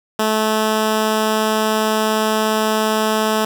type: tone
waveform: 10% pulse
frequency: 217.2 Hz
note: A3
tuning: 22 cents flat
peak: -7 dBFS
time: 0.19-3.45 s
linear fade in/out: 5 ms
effects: none